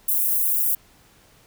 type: high-pass noise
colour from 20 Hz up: white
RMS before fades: -21 dBFS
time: 0.08-0.75 s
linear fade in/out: 5 ms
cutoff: 11000 Hz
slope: 24 dB/octave
effects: pink hiss -55 dBFS RMS until 1.46 s